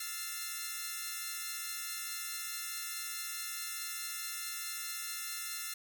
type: chord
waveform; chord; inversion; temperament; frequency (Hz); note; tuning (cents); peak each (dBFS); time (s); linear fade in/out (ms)
5% pulse; F major seventh; third; equal with one note detuned; 1314.7 / 1396.9 / 1760 / 2093; E6 / F6 / A6 / C7; -5 / 0 / 0 / 0; -33; 0-5.74; 5
effects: none